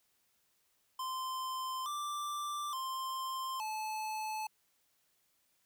square tone with pitch steps, 1038 / 1177 / 1049 / 866 Hz, C6 / D6 / C6 / A5, -14 / +3 / +4 / -28 cents, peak -37 dBFS, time 0.99-4.47 s, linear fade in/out 5 ms, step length 870 ms, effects white hiss -75 dBFS RMS until 5.65 s

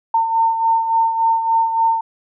sine beating tone pair, 906 / 909.5 Hz, A#5 / A#5, -50 / -43 cents, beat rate 3.5 Hz, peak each -14 / -22 dBFS, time 0.14-2.01 s, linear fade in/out 5 ms, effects none

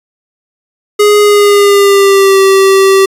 square tone with pitch glide, 415.3 to 387.5 Hz, G#4 to G4, 0 to -20 cents, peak -4 dBFS, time 0.99-3.06 s, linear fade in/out 10 ms, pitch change -120 cents, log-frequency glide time 1.2-2.39 s, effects resampled to 32000 Hz

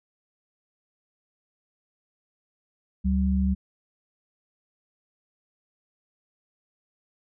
sine tone pair together, 71.5 / 191.54 Hz, D2 / G3, -46 / -40 cents, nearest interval octave + perfect fourth, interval 1706 cents, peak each -23 dBFS, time 3.04-3.55 s, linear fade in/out 20 ms, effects none

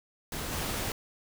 pink noise with level steps, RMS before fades -36 / -33 dBFS, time 0.32-0.92 s, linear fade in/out 2 ms, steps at 0.51 s, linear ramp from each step 20 ms, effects none

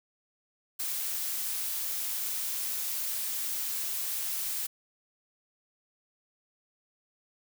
blue noise, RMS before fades -33 dBFS, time 0.79-4.67 s, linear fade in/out 10 ms, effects none

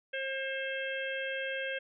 harmonic tone with a mistuned harmonic, 535 Hz, C5, 38 cents sharp, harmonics 1 / 3 / 4 / 5 / 6, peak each -37 / -37 / -43 / -41 / -44 dBFS, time 0.13-1.79 s, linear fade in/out 10 ms, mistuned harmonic 5, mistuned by -19 cents, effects none

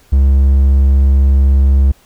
triangle tone, 68 Hz, C#2, 33 cents flat, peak -4 dBFS, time 0.12-1.92 s, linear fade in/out 10 ms, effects pink hiss -49 dBFS RMS until 2.05 s

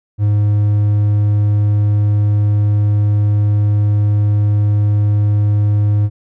triangle tone, 103.8 Hz, G#2, in tune, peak -8 dBFS, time 0.18-6.1 s, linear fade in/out 50 ms, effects none

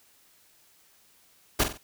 pink noise with echo, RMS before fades -22 dBFS, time 1.59-1.64 s, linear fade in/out 10 ms, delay 46 ms, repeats 3, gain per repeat -8 dB, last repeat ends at 1.778 s, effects white hiss -61 dBFS RMS until 1.83 s

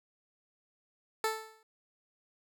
15% pulse tone with exponential decay, 440 Hz, A4, in tune, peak -20 dBFS, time 1.24-1.63 s, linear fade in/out 2 ms, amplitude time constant 84 ms, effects none

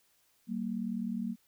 sine tone pair together, 191.9 / 231.6 Hz, G3 / A#3, -37 / -11 cents, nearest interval minor third, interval 326 cents, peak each -36 / -34 dBFS, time 0.47-1.36 s, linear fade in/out 50 ms, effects white hiss -70 dBFS RMS until 1.47 s

